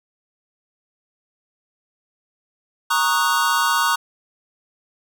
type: chord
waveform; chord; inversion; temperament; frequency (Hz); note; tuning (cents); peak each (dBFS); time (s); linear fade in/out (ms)
square; D# minor seventh; second; equal; 932.3 / 1108.7 / 1244.5 / 1480; A#5 / C#6 / D#6 / F#6; 0 / 0 / 0 / 0; -23; 2.9-3.96; 10
effects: none